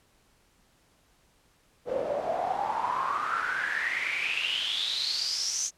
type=noise with band-pass filter sweep; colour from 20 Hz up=pink; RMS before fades=-30 dBFS; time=1.85-5.71 s; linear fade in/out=50 ms; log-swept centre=490 to 6500 Hz; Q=9.6; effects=pink hiss -65 dBFS RMS until 5.77 s + low-pass 12000 Hz 12 dB/octave